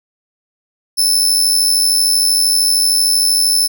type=tone with amplitude modulation; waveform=25% pulse; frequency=5274 Hz; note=E8; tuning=in tune; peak=-3 dBFS; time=0.97-3.68 s; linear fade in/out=20 ms; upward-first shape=sine; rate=93 Hz; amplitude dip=60%; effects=none